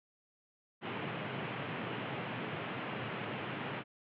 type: band-pass noise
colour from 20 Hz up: pink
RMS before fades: -40 dBFS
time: 0.81-3.84 s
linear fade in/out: 50 ms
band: 110 to 3100 Hz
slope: 48 dB/octave
effects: none